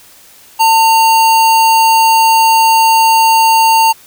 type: tone with sample-and-hold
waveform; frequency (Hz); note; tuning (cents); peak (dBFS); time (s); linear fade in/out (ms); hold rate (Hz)
sine; 900; A5; +39; -5; 0.59-3.93; 20; 3675
effects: white hiss -41 dBFS RMS until 4.06 s